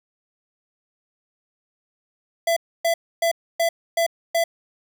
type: tone bursts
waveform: square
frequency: 670 Hz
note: E5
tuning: 28 cents sharp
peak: -18 dBFS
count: 6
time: 2.47-4.44 s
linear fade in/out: 5 ms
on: 95 ms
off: 280 ms
effects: none